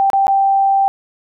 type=tone with dropouts; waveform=sine; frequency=784 Hz; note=G5; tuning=in tune; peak=-10 dBFS; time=0-0.88 s; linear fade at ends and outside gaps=0 ms; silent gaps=0.101-0.132 / 0.269-0.28 s; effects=none